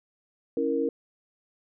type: chord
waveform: sine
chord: A# diminished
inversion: first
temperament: equal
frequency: 277.2 / 329.6 / 466.2 Hz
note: C#4 / E4 / A#4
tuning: 0 / 0 / 0 cents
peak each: -29 / -30 / -26 dBFS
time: 0.57-0.89 s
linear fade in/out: 2 ms
effects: none